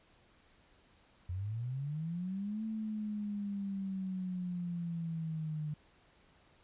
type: linear two-way sweep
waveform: sine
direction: up then down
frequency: 85.9 to 221.2 to 149.8 Hz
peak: -35 dBFS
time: 1.29-5.74 s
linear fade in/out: 5 ms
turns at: 2.64 s
effects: pink hiss -66 dBFS RMS until 6.63 s + resampled to 8000 Hz